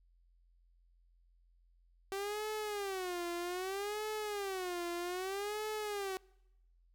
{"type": "tone with vibrato", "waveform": "sawtooth", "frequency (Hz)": 385.5, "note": "G4", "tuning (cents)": -29, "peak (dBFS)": -33, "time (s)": [2.12, 6.17], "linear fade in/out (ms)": 0, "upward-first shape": "sine", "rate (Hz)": 0.63, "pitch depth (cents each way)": 190, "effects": ["noise-tail reverb RT60 0.9 s tail -25 dB re dry", "added 43 Hz sine -65 dBFS peak until 6.94 s"]}